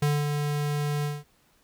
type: tone with ADSR envelope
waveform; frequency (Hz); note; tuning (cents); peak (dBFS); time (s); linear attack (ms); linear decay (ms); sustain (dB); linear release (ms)
square; 146.83; D3; 0; -21; 0.02-1.24; 6; 220; -5; 200
effects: pink hiss -64 dBFS RMS until 1.63 s